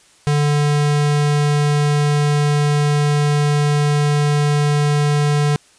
square tone, 146.83 Hz, D3, in tune, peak -14 dBFS, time 0.27-5.56 s, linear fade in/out 0 ms, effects white hiss -51 dBFS RMS until 5.78 s + resampled to 22050 Hz

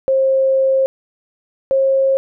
sine tone pair in turn, 533 / 537.6 Hz, C5 / C5, +32 / +47 cents, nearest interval unison, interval 15 cents, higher second, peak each -11 dBFS, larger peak neither, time 0.08-0.86 / 1.71-2.17 s, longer first, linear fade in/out 0 ms, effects none

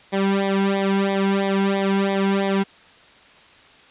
sawtooth tone with flanger, 196 Hz, G3, in tune, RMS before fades -20 dBFS, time 0.12-2.64 s, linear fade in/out 20 ms, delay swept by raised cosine 0.7 to 1.66 ms, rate 3 Hz, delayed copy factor -1, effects white hiss -49 dBFS RMS until 3.9 s + resampled to 8000 Hz

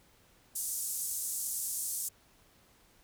pink band-pass noise, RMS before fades -36 dBFS, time 0.55-2.09 s, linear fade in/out 10 ms, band 7400 to 13000 Hz, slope 24 dB/octave, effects pink hiss -64 dBFS RMS until 3.03 s

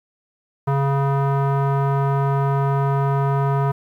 square tone with low-pass filter, 138.59 Hz, C#3, in tune, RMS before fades -19 dBFS, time 0.67-3.72 s, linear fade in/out 10 ms, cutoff 1100 Hz, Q 2.8, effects 9-bit

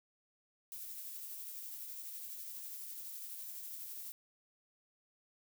violet noise with tremolo, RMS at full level -45 dBFS, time 0.72-4.12 s, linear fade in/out 0 ms, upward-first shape triangle, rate 12 Hz, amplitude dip 30%, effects none

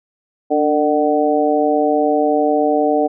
harmonic tone with a mistuned harmonic, 150.5 Hz, D3, 43 cents sharp, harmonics 2 / 3 / 4 / 5, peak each -18 / -18 / -18 / -18 dBFS, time 0.5-3.08 s, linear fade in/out 20 ms, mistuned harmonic 2, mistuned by -41 cents, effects none

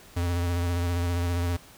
square tone with vibrato, 87 Hz, F2, 6 cents flat, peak -25 dBFS, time 0.16-1.57 s, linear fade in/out 10 ms, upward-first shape sine, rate 15 Hz, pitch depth 30 cents each way, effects pink hiss -51 dBFS RMS until 1.77 s

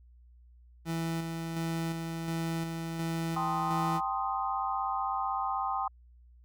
30% pulse tone with tremolo, 164.81 Hz, E3, in tune, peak -28 dBFS, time 0.85-4.01 s, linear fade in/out 50 ms, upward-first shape square, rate 1.4 Hz, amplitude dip 35%
sine chord, A half-diminished seventh, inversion third, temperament equal, 784 / 880 / 1046.5 / 1244.5 Hz, G5 / A5 / C6 / Eb6, 0 / 0 / 0 / 0 cents, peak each -33 / -39 / -34 / -35 dBFS, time 3.36-5.88 s, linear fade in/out 5 ms
effects added 60 Hz sine -54 dBFS peak until 6.44 s

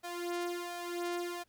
sawtooth tone with flanger, 349.2 Hz, F4, in tune, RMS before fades -38 dBFS, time 0.03-1.44 s, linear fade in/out 20 ms, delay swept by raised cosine 1.6 to 2.9 ms, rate 1.4 Hz, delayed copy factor +0.75, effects pink hiss -74 dBFS RMS until 1.48 s

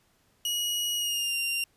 sawtooth tone with pitch glide, 2902 to 2777 Hz, F#7 to F7, -34 to -10 cents, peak -24 dBFS, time 0.45-1.64 s, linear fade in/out 2 ms, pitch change -76 cents, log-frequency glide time 0.96-1.36 s, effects pink hiss -67 dBFS RMS until 1.76 s + resampled to 32000 Hz

